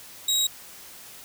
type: tone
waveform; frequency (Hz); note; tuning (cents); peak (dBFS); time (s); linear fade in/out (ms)
25% pulse; 3816; A#7; +40; -17; 0.28-0.47; 5
effects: white hiss -45 dBFS RMS until 1.24 s